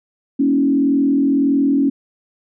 sine tone with frequency modulation, 277.2 Hz, C#4, in tune, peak -12 dBFS, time 0.39-1.9 s, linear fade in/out 10 ms, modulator 41.7 Hz, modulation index 0.79, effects none

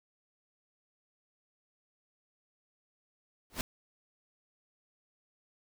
pink noise with exponential growth, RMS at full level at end -29 dBFS, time 3.5-3.61 s, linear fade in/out 0 ms, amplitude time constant 23 ms, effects none

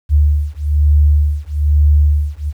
sine beating tone pair, 73.42 / 74.52 Hz, D2 / D2, 0 / +26 cents, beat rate 1.1 Hz, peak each -12 dBFS, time 0.09-2.53 s, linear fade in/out 50 ms, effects 8-bit

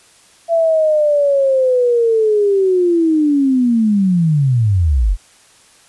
sine linear sweep, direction down, 674 to 39.17 Hz, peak -10 dBFS, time 0.48-5.17 s, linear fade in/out 50 ms, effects white hiss -48 dBFS RMS until 5.88 s + resampled to 24000 Hz

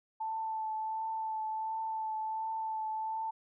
sine tone with vibrato, 880 Hz, A5, in tune, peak -33 dBFS, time 0.2-3.31 s, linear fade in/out 10 ms, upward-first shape triangle, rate 1.4 Hz, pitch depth 19 cents each way, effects none

